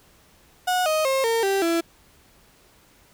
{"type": "tone with pitch steps", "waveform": "35% pulse", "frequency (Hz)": [730, 624.6, 534.4, 457.2, 391.2, 334.7], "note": ["F#5", "D#5", "C5", "A#4", "G4", "E4"], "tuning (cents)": [-24, 7, 36, -34, -4, 26], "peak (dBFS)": -18, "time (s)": [0.67, 1.81], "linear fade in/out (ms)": 10, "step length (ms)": 190, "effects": ["pink hiss -56 dBFS RMS until 3.13 s"]}